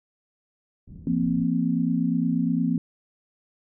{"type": "low-pass noise", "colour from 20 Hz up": "white", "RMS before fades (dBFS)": -42, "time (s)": [0.87, 1.45], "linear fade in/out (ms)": 10, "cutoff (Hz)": 200, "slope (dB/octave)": 24}
{"type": "chord", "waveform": "sine", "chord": "F suspended fourth", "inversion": "none", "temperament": "equal with one note detuned", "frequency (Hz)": [170.33, 233.1, 261.6], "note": ["F3", "Bb3", "C4"], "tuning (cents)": [-43, 0, 0], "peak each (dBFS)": -25, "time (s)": [1.07, 2.78], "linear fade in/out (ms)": 2}
{"effects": []}